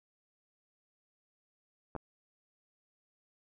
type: clicks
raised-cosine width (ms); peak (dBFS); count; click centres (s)
1; -26 / -25; 2; 1.952 / 1.963
effects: none